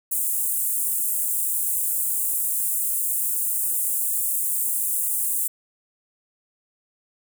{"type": "high-pass noise", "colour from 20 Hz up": "pink", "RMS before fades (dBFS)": -24, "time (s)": [0.11, 5.48], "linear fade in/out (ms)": 10, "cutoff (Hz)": 8200, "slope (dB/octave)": 48, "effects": []}